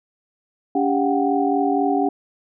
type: tone cluster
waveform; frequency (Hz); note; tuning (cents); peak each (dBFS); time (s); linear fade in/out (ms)
sine; 283.2 / 397.1 / 728 / 772; C#4 / G4 / F#5 / G5; +37 / +22 / -28 / -27; -20 / -23 / -22 / -25; 0.75-2.09; 5
effects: none